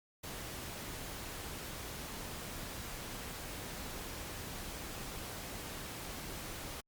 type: noise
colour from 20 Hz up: pink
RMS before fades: -44 dBFS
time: 0.23-6.81 s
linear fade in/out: 10 ms
effects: Opus 48 kbps